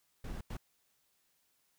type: noise bursts at uneven times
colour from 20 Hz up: brown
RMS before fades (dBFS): -41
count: 2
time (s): 0.24-0.41 / 0.5-0.57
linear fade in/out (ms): 5
effects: white hiss -75 dBFS RMS until 1.78 s